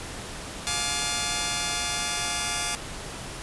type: chord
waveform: 5% pulse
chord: D diminished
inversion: first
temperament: just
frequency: 704.8 / 845.8 / 1174.7 Hz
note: F5 / Ab5 / D6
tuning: +16 / +31 / 0 cents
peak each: -19 dBFS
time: 0.67-2.75 s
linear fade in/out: 0 ms
effects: pink hiss -37 dBFS RMS until 3.42 s + resampled to 24000 Hz